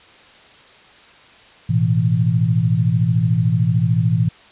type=chord; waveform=sine; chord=A suspended second; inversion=none; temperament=equal; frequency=110 / 123.47 / 164.81 Hz; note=A2 / B2 / E3; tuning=0 / 0 / 0 cents; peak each=-18 dBFS; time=1.69-4.29 s; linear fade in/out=10 ms; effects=white hiss -46 dBFS RMS until 4.51 s + resampled to 8000 Hz